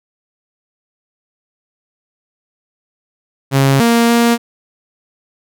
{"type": "tone with pitch steps", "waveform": "sawtooth", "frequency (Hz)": [136.5, 233.4, 234.9], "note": ["C#3", "A#3", "A#3"], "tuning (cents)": [-26, 2, 13], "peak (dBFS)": -5, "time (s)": [3.51, 4.38], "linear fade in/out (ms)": 50, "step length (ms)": 290, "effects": []}